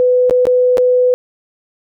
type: tone with dropouts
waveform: sine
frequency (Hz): 499.8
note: B4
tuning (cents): +21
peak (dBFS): -8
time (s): 0-1.14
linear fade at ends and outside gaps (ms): 0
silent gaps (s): 0.297-0.309 / 0.454-0.469 / 0.772-0.781
effects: none